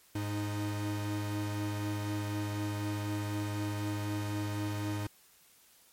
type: tone pair together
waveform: 45% pulse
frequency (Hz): 104.3 / 308.9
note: G#2 / D#4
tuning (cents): +8 / -12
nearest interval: octave + perfect fifth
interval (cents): 1880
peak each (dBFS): -34 / -37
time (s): 0.15-5.07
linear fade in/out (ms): 5
effects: white hiss -62 dBFS RMS until 5.92 s + MP3 64 kbps